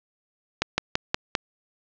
slowing click train, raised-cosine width 0.2 ms, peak -3 dBFS, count 5, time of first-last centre 0.62-1.352 s, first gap 160 ms, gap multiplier 1.09, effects low-pass 5000 Hz 12 dB/octave

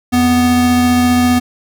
square tone pair together, 87.31 / 246.9 Hz, F2 / B3, 0 / 0 cents, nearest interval octave + tritone, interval 1800 cents, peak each -21 / -10 dBFS, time 0.12-1.4 s, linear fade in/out 20 ms, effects none

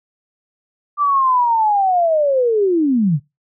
sine linear sweep, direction down, 1184 to 130 Hz, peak -12 dBFS, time 0.97-3.2 s, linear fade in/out 50 ms, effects noise-tail reverb RT60 0.2 s tail -21 dB re dry

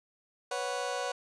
30% pulse chord, B suspended second, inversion none, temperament just, 493.9 / 555.6 / 740.8 Hz, B4 / C#5 / F#5, 0 / +4 / +2 cents, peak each -34 dBFS, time 0.51-1.12 s, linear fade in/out 5 ms, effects resampled to 22050 Hz

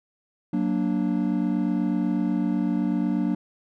triangle chord, Gb augmented, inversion none, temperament equal, 185 / 233.1 / 293.7 Hz, Gb3 / Bb3 / D4, 0 / 0 / 0 cents, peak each -24 dBFS, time 0.53-3.35 s, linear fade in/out 5 ms, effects none

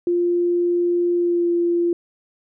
sine tone with pitch glide, 349.2 to 344.6 Hz, F4 to F4, 0 to -23 cents, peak -16 dBFS, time 0.07-1.93 s, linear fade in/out 2 ms, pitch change -23 cents, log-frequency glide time 1.14-1.5 s, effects none

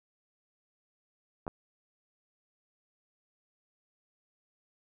clicks, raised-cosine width 1 ms, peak -25 / -21 dBFS, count 2, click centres 1.467 / 1.479 s, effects none

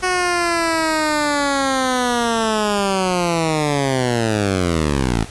10% pulse linear sweep, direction down, 370 to 51.91 Hz, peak -8 dBFS, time 0.02-5.25 s, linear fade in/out 20 ms, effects pink hiss -37 dBFS RMS until 5.3 s + resampled to 24000 Hz

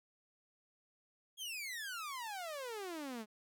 sawtooth exponential sweep, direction down, 3329 to 206.9 Hz, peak -38 dBFS, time 1.37-3.26 s, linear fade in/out 50 ms, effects none

